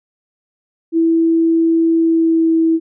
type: tone with pitch glide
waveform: sine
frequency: 329 to 325.8 Hz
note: E4 to E4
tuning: -3 to -20 cents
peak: -10 dBFS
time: 0.92-2.8 s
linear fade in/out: 50 ms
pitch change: -17 cents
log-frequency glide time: 1.96-2.54 s
effects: none